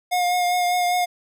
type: tone with vibrato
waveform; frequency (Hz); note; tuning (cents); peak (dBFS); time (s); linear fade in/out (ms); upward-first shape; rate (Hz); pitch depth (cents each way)
square; 715; F5; +41; -19; 0.11-1.06; 20; triangle; 5; 23
effects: none